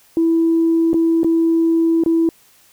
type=tone with dropouts; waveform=sine; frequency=329.6 Hz; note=E4; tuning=in tune; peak=-11 dBFS; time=0.17-2.29 s; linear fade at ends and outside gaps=1 ms; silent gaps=0.932-0.942 / 1.233-1.245 / 2.037-2.061 s; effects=tanh soft clip ceiling -7 dBFS + white hiss -52 dBFS RMS until 2.72 s